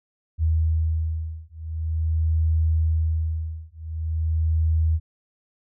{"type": "beating tone pair", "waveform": "sine", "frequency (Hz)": [79.8, 80.25], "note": ["D#2", "E2"], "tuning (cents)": [44, -46], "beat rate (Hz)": 0.45, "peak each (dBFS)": -23, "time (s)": [0.38, 5], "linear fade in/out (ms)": 50, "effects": []}